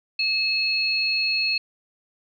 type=tone pair together; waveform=sine; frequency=2590 / 4308 Hz; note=E7 / C8; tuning=-31 / +50 cents; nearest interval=major sixth; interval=881 cents; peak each=-23 dBFS; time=0.19-1.58 s; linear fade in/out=5 ms; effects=none